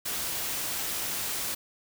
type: noise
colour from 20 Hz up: white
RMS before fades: -32 dBFS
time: 0.05-1.55 s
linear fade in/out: 10 ms
effects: none